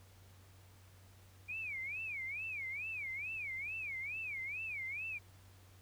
sine tone with vibrato, 2349 Hz, D7, in tune, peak -39 dBFS, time 1.48-5.19 s, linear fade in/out 20 ms, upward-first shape sine, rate 2.3 Hz, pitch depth 220 cents each way, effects added 94 Hz sine -59 dBFS peak until 5.81 s + pink hiss -65 dBFS RMS until 5.81 s

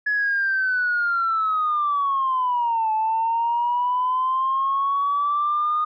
sine linear two-way sweep, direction down then up, 1700 to 867 to 1231 Hz, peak -18 dBFS, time 0.06-5.85 s, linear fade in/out 10 ms, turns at 2.92 s, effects tanh soft clip ceiling -14 dBFS

